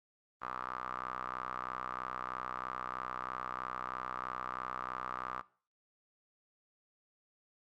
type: tone with band-pass filter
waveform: sawtooth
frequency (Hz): 63.1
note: B1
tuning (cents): +38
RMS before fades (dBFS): -41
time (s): 0.41-5.42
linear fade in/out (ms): 20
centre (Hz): 1200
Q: 6.9
effects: noise-tail reverb RT60 0.4 s tail -19 dB re dry + Opus 32 kbps